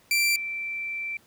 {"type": "tone pair in turn", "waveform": ["sawtooth", "sine"], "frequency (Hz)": [2349, 2340], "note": ["D7", "D7"], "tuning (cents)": [0, -7], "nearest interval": "unison", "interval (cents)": 7, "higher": "first", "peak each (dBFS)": [-17, -29], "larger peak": "first", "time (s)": [[0.11, 0.36], [0.36, 1.17]], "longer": "second", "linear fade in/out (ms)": 2, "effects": ["pink hiss -59 dBFS RMS until 1.26 s", "high-pass 80 Hz 12 dB/octave"]}